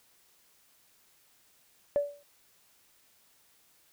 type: tone with exponential decay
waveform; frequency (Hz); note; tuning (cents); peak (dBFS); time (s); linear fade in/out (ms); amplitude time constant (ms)
sine; 576; D5; -34; -20; 1.96-2.23; 0; 57
effects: tanh soft clip ceiling -17 dBFS + white hiss -65 dBFS RMS until 3.92 s